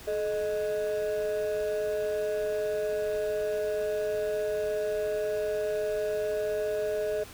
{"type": "ring-modulated tone", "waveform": "triangle", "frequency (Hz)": 523.3, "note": "C5", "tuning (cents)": 0, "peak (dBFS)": -22, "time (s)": [0.07, 7.24], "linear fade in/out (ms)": 10, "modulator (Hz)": 95.7, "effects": ["pink hiss -47 dBFS RMS until 7.33 s"]}